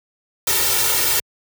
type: noise with comb filter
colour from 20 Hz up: white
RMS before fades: -18 dBFS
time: 0.47-1.2 s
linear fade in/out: 5 ms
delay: 2.2 ms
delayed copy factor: +0.95
effects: high-pass 60 Hz 12 dB/octave